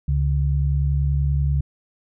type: tone pair together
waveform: sine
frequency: 70.35 / 140.7 Hz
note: C#2 / C#3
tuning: +26 / +26 cents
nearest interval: octave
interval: 1200 cents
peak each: -19 / -21 dBFS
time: 0.08-1.61 s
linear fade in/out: 5 ms
effects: none